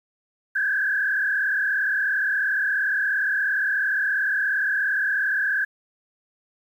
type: tone with frequency modulation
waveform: sine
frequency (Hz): 1613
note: G6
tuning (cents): +49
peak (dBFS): -20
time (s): 0.55-5.65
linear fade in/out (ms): 10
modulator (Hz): 37.1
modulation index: 2.3
effects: 9-bit